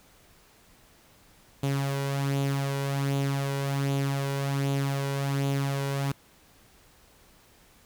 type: tone with flanger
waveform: sawtooth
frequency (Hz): 138.59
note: C#3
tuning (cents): 0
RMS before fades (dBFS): -28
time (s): 1.63-6.12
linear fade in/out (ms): 5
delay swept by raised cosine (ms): 0.28 to 2.08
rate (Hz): 1.3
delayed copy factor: +0.5
effects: pink hiss -58 dBFS RMS until 7.85 s